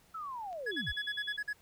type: linear sweep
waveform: sine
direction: down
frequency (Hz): 1344 to 32.05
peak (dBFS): -38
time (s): 0.14-0.93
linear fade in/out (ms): 10
type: click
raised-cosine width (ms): 0.2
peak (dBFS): -39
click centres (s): 0.529
type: tone bursts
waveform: triangle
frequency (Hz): 1682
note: G#6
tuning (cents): +22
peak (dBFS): -31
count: 9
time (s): 0.66-1.532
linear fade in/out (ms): 10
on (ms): 56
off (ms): 46
type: tone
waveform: sine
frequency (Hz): 3392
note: G#7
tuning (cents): +36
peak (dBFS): -39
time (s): 0.71-1.37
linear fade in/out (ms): 10
effects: pink hiss -65 dBFS RMS until 1.61 s